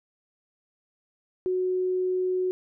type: tone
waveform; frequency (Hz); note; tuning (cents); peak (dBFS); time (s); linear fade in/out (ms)
sine; 368.3; F#4; -8; -23; 1.46-2.51; 0
effects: none